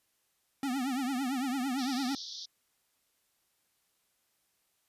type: tone with vibrato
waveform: square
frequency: 261.7 Hz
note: C4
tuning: in tune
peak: -31 dBFS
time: 0.63-2.15 s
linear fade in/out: 2 ms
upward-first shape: triangle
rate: 8.9 Hz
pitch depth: 160 cents each way
type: band-pass noise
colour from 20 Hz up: white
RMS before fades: -43 dBFS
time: 1.78-2.46 s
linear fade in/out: 10 ms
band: 3400 to 5800 Hz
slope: 96 dB/octave
effects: white hiss -75 dBFS RMS until 4.88 s + resampled to 32000 Hz